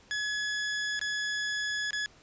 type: tone with dropouts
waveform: sawtooth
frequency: 1694 Hz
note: G#6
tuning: 34 cents sharp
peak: -26 dBFS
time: 0.11-2.06 s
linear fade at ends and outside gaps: 0 ms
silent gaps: 0.993-1.014 / 1.907-1.931 s
effects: pink hiss -58 dBFS RMS until 2.22 s + resampled to 16000 Hz